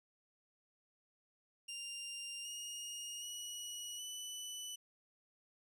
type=tone with pitch steps; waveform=20% pulse; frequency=2794 / 2856 / 2919 / 2984 Hz; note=F7 / F7 / F#7 / F#7; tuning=0 / +38 / -24 / +14 cents; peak=-38 dBFS; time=1.68-4.76 s; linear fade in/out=10 ms; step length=770 ms; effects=none